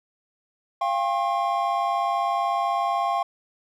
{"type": "tone cluster", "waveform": "triangle", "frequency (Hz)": [693, 793, 1077], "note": ["F5", "G5", "C6"], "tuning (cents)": [-14, 20, 50], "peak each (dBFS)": -24, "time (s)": [0.81, 3.23], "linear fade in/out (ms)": 5, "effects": []}